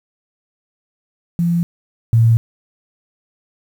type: tone pair in turn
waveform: sine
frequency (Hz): 171.1 / 114.41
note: F3 / A#2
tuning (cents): -35 / -32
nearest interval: perfect fifth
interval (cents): 697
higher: first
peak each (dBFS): -13 / -8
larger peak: second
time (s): 1.39-1.63 / 2.13-2.37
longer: neither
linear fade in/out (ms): 0
effects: 7-bit